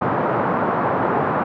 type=band-pass noise; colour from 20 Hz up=white; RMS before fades=-20 dBFS; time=0.01-1.44 s; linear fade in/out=10 ms; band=110 to 1200 Hz; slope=24 dB/octave; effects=none